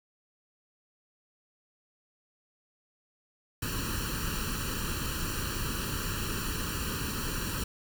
pink noise with comb filter, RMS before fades -33 dBFS, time 3.62-7.64 s, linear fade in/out 5 ms, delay 0.7 ms, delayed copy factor +0.95, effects none

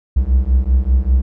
triangle beating tone pair, 61.74 / 66.84 Hz, B1 / C2, 0 / +38 cents, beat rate 5.1 Hz, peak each -12 dBFS, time 0.16-1.22 s, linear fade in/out 10 ms, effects none

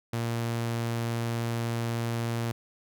sawtooth tone, 116.54 Hz, A#2, in tune, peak -24 dBFS, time 0.13-2.52 s, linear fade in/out 5 ms, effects none

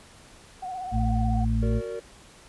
sine tone with vibrato, 740 Hz, F#5, in tune, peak -31 dBFS, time 0.62-1.45 s, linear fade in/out 10 ms, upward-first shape sine, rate 16 Hz, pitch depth 50 cents each way
harmonic tone, 56 Hz, A1, 31 cents sharp, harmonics 1 / 2 / 4, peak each -24 / -26 / -28 dBFS, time 0.91-1.82 s, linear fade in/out 50 ms
triangle chord, Gb augmented, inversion none, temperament just, 370 / 462.5 / 578.1 Hz, Gb4 / Bb4 / D5, 0 / -14 / -27 cents, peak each -35 / -31 / -36 dBFS, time 1.62-2 s, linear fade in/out 10 ms
effects pink hiss -51 dBFS RMS until 2.48 s + resampled to 24000 Hz

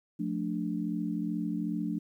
sine chord, D minor, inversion first, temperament equal with one note detuned, 177.46 / 220 / 293.7 Hz, F3 / A3 / D4, +28 / 0 / 0 cents, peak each -34 dBFS, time 0.19-1.99 s, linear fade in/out 10 ms, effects 11-bit

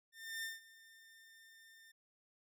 sawtooth tone with ADSR envelope, 1804 Hz, A6, 43 cents sharp, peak -36 dBFS, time 0.12-1.92 s, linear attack 310 ms, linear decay 170 ms, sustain -20 dB, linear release 10 ms, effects none

